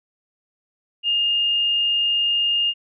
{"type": "tone", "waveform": "sine", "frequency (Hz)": 2828, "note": "F7", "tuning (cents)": 21, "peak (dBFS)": -17, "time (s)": [1.03, 2.74], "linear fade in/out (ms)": 50, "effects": []}